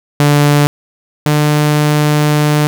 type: tone pair in turn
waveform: sawtooth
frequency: 145.9 / 149.48 Hz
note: D3 / D3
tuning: -11 / +31 cents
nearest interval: unison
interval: 42 cents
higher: second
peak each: -3 / -5 dBFS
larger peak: first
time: 0.2-0.67 / 1.26-2.67 s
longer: second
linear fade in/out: 0 ms
effects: none